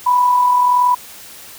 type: tone with amplitude modulation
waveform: sine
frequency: 987.8 Hz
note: B5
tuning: in tune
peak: -8 dBFS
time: 0.06-0.95 s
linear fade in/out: 10 ms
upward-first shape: sine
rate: 41.2 Hz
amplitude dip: 40%
effects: white hiss -37 dBFS RMS until 1.58 s